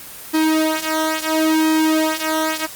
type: tone with flanger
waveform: sawtooth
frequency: 315.4 Hz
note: D#4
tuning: 24 cents sharp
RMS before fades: -18 dBFS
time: 0.33-2.67 s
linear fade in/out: 20 ms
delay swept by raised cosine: 1.4 to 3.6 ms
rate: 0.73 Hz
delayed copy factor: -0.85
effects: white hiss -35 dBFS RMS until 2.75 s + Opus 24 kbps